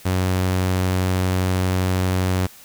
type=tone; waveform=sawtooth; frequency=92.5 Hz; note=F#2; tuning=in tune; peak=-14 dBFS; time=0.05-2.47 s; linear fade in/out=10 ms; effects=white hiss -45 dBFS RMS until 2.64 s